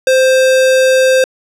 sine tone with sample-and-hold, 520 Hz, C5, 11 cents flat, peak -6 dBFS, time 0.07-1.24 s, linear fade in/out 2 ms, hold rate 2100 Hz, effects low-pass 9000 Hz 12 dB/octave

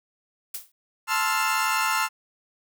blue noise with exponential decay, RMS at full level -29 dBFS, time 0.54-0.72 s, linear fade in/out 5 ms, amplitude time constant 38 ms
30% pulse chord, F major seventh, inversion first, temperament equal, 880 / 1046.5 / 1318.5 / 1396.9 Hz, A5 / C6 / E6 / F6, 0 / 0 / 0 / 0 cents, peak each -25 dBFS, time 1.07-2.09 s, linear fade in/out 50 ms
effects none

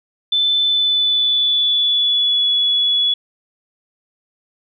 sine tone with pitch glide, 3520 to 3396 Hz, A7 to G#7, 0 to +38 cents, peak -13 dBFS, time 0.32-3.14 s, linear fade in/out 5 ms, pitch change -62 cents, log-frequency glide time 0.63-2.51 s, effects none

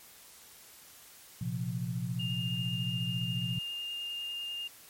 sine chord, Bb suspended second, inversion none, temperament equal, 116.54 / 130.81 / 174.61 Hz, Bb2 / C3 / F3, 0 / 0 / 0 cents, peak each -36 dBFS, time 1.41-3.59 s, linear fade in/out 5 ms
sine tone with vibrato, 2817 Hz, F7, 14 cents sharp, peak -35 dBFS, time 2.19-4.68 s, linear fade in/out 10 ms, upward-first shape triangle, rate 10 Hz, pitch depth 10 cents each way
effects white hiss -54 dBFS RMS until 4.89 s + MP3 64 kbps

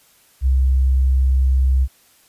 sine tone, 65.5 Hz, C2, 2 cents sharp, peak -12 dBFS, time 0.41-1.88 s, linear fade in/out 50 ms, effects white hiss -54 dBFS RMS until 2.28 s + resampled to 32000 Hz

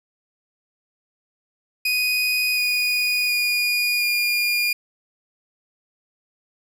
30% pulse tone with pitch steps, 2489 / 2466 / 2443 / 2421 Hz, D#7 / D#7 / D#7 / D#7, 0 / -16 / -32 / -48 cents, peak -16 dBFS, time 1.85-4.73 s, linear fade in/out 5 ms, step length 720 ms, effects none

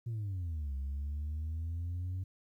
sine exponential two-way sweep, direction down then up, 119.7 to 67 to 94 Hz, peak -32 dBFS, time 0.06-2.24 s, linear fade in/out 10 ms, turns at 0.75 s, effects tanh soft clip ceiling -33 dBFS + 12-bit

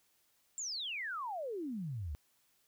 sine exponential sweep, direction down, 7520 to 66.8 Hz, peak -37 dBFS, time 0.58-2.15 s, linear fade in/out 0 ms, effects white hiss -73 dBFS RMS until 2.67 s

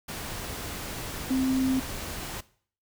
sine tone in noise, 261.7 Hz, C4, in tune, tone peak -22 dBFS, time 1.3-1.8 s, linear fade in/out 10 ms, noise pink, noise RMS -36 dBFS, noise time 0.08-2.41 s, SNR +11 dB, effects noise-tail reverb RT60 0.5 s tail -19 dB re dry

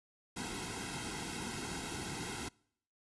pink noise with comb filter, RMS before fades -41 dBFS, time 0.36-2.49 s, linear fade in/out 10 ms, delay 1.7 ms, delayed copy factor -0.85, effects noise-tail reverb RT60 0.7 s tail -26 dB re dry + resampled to 24000 Hz

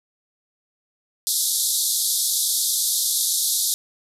white band-pass noise, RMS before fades -22 dBFS, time 1.27-3.74 s, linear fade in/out 0 ms, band 3500 to 13000 Hz, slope 96 dB/octave, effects none

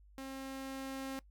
sawtooth tone with level ramp, 267.9 Hz, C4, 41 cents sharp, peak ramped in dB -39 to -35 dBFS, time 0.18-1.19 s, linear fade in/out 0 ms, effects noise-tail reverb RT60 0.1 s tail -21 dB re dry + added 50 Hz sine -58 dBFS peak until 1.3 s

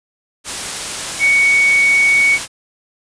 sine tone in noise, 2234 Hz, C#7, 13 cents sharp, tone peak -9 dBFS, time 1.19-2.39 s, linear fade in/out 50 ms, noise white, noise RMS -23 dBFS, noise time 0.44-2.48 s, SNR +11 dB, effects resampled to 22050 Hz

